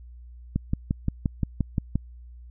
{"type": "click train", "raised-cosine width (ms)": 5, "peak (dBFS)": -11, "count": 9, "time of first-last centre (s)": [0.56, 1.956], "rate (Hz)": 5.73, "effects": ["added 60 Hz sine -42 dBFS peak until 2.5 s"]}